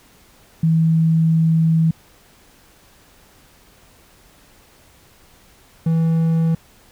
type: tone pair in turn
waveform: sine / triangle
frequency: 162.1 / 163.42 Hz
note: E3 / E3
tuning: -29 / -15 cents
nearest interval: unison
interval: 14 cents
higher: second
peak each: -12 dBFS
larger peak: neither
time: 0.63-1.91 / 5.86-6.55 s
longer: first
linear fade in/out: 5 ms
effects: pink hiss -51 dBFS RMS until 6.91 s